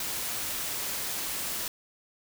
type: noise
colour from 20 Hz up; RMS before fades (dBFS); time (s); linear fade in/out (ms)
white; -33; 0-1.68; 2
effects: none